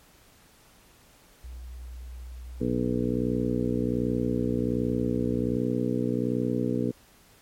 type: tone with pitch glide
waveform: sine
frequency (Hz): 61.4 to 69.32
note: B1 to C#2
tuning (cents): -9 to +1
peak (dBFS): -37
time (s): 1.44-5.57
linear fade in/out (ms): 5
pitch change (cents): +210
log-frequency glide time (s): 3.05-4.99
type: harmonic tone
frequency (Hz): 61.3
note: B1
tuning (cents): -12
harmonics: 2 / 3 / 4 / 5 / 6 / 7 / 8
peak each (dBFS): -32 / -33 / -28 / -31 / -40 / -32 / -34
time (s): 2.6-6.92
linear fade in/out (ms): 20
effects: pink hiss -57 dBFS RMS until 7.41 s + MP3 64 kbps